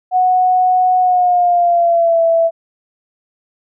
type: tone with pitch glide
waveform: sine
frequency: 736 to 663.3 Hz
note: F#5 to E5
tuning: -9 to +11 cents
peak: -9 dBFS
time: 0.11-2.51 s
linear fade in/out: 50 ms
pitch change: -180 cents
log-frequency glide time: 0.99-2.22 s
effects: none